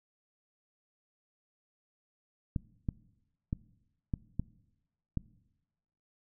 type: clicks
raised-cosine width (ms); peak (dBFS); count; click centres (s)
5; -19; 6; 2.562 / 2.888 / 3.529 / 4.138 / 4.396 / 5.173
effects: noise-tail reverb RT60 1.0 s tail -21 dB re dry